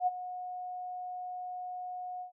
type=tone with ADSR envelope; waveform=sine; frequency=727 Hz; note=F#5; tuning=31 cents flat; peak=-23 dBFS; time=0-2.32 s; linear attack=68 ms; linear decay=29 ms; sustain=-14 dB; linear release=110 ms; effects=none